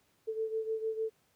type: beating tone pair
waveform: sine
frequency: 441 / 447.6 Hz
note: A4 / A4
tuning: +4 / +30 cents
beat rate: 6.6 Hz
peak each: -33 / -38 dBFS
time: 0.27-1.1 s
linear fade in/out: 20 ms
effects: pink hiss -71 dBFS RMS until 1.35 s + high-pass 80 Hz 12 dB/octave